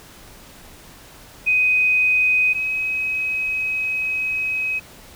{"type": "tone pair in turn", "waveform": "sine", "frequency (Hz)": [2505, 2539], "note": ["D#7", "D#7"], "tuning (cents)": [11, 34], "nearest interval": "unison", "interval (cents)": 23, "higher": "second", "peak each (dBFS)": [-14, -20], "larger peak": "first", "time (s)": [[1.46, 2.54], [2.54, 4.8]], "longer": "second", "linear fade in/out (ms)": 20, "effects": ["pink hiss -44 dBFS RMS until 5.15 s"]}